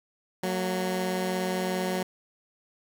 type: tone pair together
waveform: 15% pulse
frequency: 184.7 / 227.4 Hz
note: F#3 / A#3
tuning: -3 / -43 cents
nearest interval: major third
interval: 360 cents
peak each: -21 / -29 dBFS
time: 0.43-2.03 s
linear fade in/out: 5 ms
effects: none